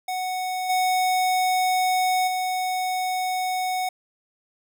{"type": "tone with level steps", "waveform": "square", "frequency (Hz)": 740, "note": "F#5", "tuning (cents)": 0, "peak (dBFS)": [-26, -20, -24], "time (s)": [0.08, 3.89], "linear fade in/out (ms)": 5, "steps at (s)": [0.69, 2.27], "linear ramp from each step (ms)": 10, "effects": []}